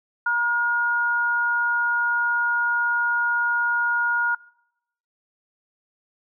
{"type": "tone pair together", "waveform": "sine", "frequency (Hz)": [950.7, 1429], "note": ["A#5", "F6"], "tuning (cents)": [34, 39], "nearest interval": "perfect fifth", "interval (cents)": 705, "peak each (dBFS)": [-26, -19], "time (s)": [0.26, 4.35], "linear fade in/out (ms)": 5, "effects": ["noise-tail reverb RT60 0.8 s tail -24 dB re dry"]}